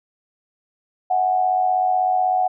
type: tone with amplitude modulation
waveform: sine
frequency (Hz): 740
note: F#5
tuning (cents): 0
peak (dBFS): -13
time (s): 1.1-2.48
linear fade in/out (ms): 10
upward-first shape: sine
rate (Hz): 96.1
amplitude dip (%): 60
effects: none